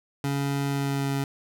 25% pulse tone with pitch glide, 140 to 138.15 Hz, C#3 to C#3, +18 to -6 cents, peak -21 dBFS, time 0.24-1.24 s, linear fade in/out 2 ms, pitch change -24 cents, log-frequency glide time 0.68-1.13 s, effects none

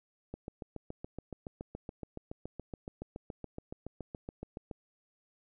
click train, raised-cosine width 2 ms, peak -27 dBFS, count 32, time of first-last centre 0.34-4.712 s, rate 7.09 Hz, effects none

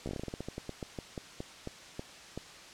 slowing click train, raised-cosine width 2 ms, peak -24 dBFS, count 21, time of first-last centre 0.06-2.376 s, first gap 14 ms, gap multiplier 1.19, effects white hiss -50 dBFS RMS until 2.73 s + low-pass 6000 Hz 12 dB/octave

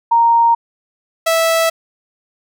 sine / sawtooth tone pair in turn, 930 / 656.1 Hz, A#5 / E5, -4 / -8 cents, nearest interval tritone, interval 604 cents, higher first, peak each -8 dBFS, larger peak neither, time 0.11-0.55 / 1.26-1.7 s, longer neither, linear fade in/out 10 ms, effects none

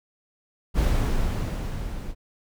brown noise with level ramp, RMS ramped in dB -19 to -34 dBFS, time 0.74-2.15 s, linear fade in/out 50 ms, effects none

